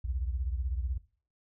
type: beating tone pair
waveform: sine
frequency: 60.9 / 76.9 Hz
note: B1 / D#2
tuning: -24 / -20 cents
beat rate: 16 Hz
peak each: -31 / -36 dBFS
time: 0.04-0.98 s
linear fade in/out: 10 ms
effects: noise-tail reverb RT60 0.4 s tail -17 dB re dry